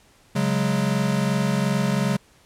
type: chord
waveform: square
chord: C# suspended fourth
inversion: none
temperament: equal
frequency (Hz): 138.59 / 185 / 207.7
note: C#3 / F#3 / G#3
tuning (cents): 0 / 0 / 0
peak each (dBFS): -25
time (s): 0.35-2.17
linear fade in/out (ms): 10
effects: pink hiss -56 dBFS RMS until 2.45 s + low-pass 11000 Hz 12 dB/octave